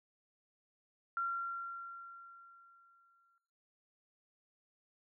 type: tone with exponential decay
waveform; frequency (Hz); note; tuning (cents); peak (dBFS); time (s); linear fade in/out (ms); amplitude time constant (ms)
sine; 1374; F6; -29; -32; 1.17-3.38; 1; 480
effects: noise-tail reverb RT60 0.9 s tail -22 dB re dry